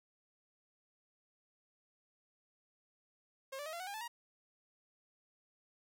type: tone with pitch steps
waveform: sawtooth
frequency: 537 / 582.2 / 631.3 / 684.4 / 742.1 / 804.6 / 872.4 / 945.8 Hz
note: C5 / D5 / D#5 / F5 / F#5 / G5 / A5 / A#5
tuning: +45 / -15 / +25 / -35 / +5 / +45 / -15 / +25 cents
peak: -38 dBFS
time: 3.52-4.08 s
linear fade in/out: 10 ms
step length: 70 ms
effects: none